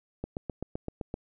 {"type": "click train", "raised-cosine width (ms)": 2, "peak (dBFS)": -20, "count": 8, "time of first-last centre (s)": [0.24, 1.141], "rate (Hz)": 7.77, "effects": []}